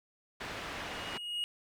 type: low-pass noise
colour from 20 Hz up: white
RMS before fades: -41 dBFS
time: 0.4-1.18 s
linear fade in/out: 10 ms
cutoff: 2300 Hz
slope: 12 dB/octave
type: tone with exponential growth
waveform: triangle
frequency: 2878 Hz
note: F#7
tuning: 49 cents flat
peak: -29 dBFS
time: 0.42-1.44 s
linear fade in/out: 0 ms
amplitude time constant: 220 ms
effects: none